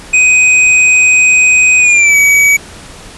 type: tone with pitch glide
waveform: square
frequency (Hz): 2506 to 2272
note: D#7 to C#7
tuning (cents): +12 to +42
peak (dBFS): -5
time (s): 0.13-2.57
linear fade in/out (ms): 10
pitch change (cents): -170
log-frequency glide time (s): 1.78-2.17
effects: pink hiss -32 dBFS RMS until 3.17 s + resampled to 24000 Hz